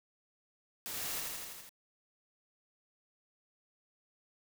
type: noise with echo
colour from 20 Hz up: white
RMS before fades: -41 dBFS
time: 0.86-1.2 s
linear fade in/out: 0 ms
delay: 82 ms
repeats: 6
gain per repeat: -2 dB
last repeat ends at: 1.692 s
effects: none